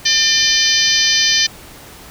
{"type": "harmonic tone with a mistuned harmonic", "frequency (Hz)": 598, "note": "D5", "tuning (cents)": 31, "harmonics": [3, 4, 5, 6, 7, 8, 9, 10], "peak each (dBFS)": [-20, -22, -19, -22, -20, -17, -23, -18], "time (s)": [0.05, 1.47], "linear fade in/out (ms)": 10, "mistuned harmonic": 5, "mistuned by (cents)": 46, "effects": ["pink hiss -38 dBFS RMS until 2.1 s"]}